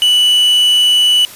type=tone with quantisation; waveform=triangle; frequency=2960 Hz; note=F#7; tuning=in tune; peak=-6 dBFS; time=0.02-1.25 s; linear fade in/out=0 ms; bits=4; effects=white hiss -34 dBFS RMS until 1.35 s + resampled to 32000 Hz